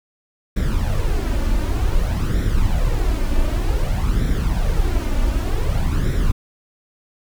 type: noise with flanger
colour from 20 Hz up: brown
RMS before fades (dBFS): -18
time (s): 0.56-6.32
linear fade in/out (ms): 10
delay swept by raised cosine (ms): 0.53 to 3.43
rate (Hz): 0.54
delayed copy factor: +0.6
effects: none